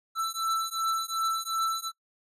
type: beating tone pair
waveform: square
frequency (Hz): 1327 / 1329.7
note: E6 / E6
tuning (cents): +11 / +15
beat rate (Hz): 2.7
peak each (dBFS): -31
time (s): 0.15-1.92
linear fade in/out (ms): 50
effects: noise-tail reverb RT60 0.1 s tail -20 dB re dry + resampled to 32000 Hz